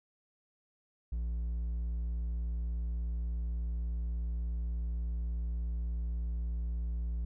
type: tone with hard clipping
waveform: sine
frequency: 58.27 Hz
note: A#1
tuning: in tune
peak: -33 dBFS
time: 1.12-7.25 s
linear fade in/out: 5 ms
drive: 3 dB
effects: none